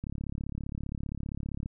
click train, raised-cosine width 5 ms, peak -23 dBFS, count 58, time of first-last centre 0.04-1.659 s, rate 35.2 Hz, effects none

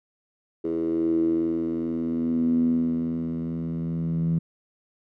10% pulse tone with band-pass filter sweep, 82.41 Hz, E2, in tune, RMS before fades -25 dBFS, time 0.64-4.39 s, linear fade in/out 10 ms, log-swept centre 370 to 170 Hz, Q 9.6, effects none

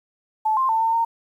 sine tone with pitch steps, 870 / 1052 / 894 / 904 / 919 Hz, A5 / C6 / A5 / A5 / A#5, -20 / +9 / +27 / +47 / -25 cents, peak -17 dBFS, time 0.45-1.05 s, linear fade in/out 10 ms, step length 120 ms, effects 9-bit

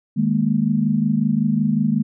sine chord, D# suspended fourth, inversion none, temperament equal, 155.56 / 207.7 / 233.1 Hz, D#3 / G#3 / A#3, 0 / 0 / 0 cents, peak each -22 / -19 / -20 dBFS, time 0.16-2.03 s, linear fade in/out 20 ms, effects none

